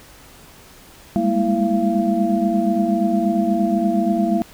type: tone cluster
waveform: sine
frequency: 200 / 208.5 / 232.2 / 329.9 / 684 Hz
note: G3 / G#3 / A#3 / E4 / F5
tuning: +35 / +7 / -7 / +1 / -36 cents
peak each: -22 dBFS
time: 1.16-4.42 s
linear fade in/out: 0 ms
effects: pink hiss -45 dBFS RMS until 4.53 s